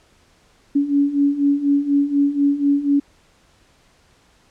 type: beating tone pair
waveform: sine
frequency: 281 / 285.1 Hz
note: C#4 / C#4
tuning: +24 / +49 cents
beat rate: 4.1 Hz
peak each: -20 / -16 dBFS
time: 0.75-3 s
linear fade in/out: 10 ms
effects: pink hiss -56 dBFS RMS until 4.5 s + low-pass 8000 Hz 12 dB/octave